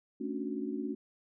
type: chord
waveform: sine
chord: D major seventh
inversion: second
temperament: just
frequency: 220.2 / 275.3 / 293.7 / 367.1 Hz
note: A3 / C#4 / D4 / F#4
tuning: +2 / -12 / 0 / -14 cents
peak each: -39 / -37 / -40 / -40 dBFS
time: 0.2-0.95 s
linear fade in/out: 10 ms
effects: none